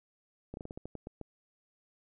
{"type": "slowing click train", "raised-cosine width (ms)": 2, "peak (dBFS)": -28, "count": 10, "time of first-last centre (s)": [0.54, 1.213], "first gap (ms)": 31, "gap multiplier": 1.21, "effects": []}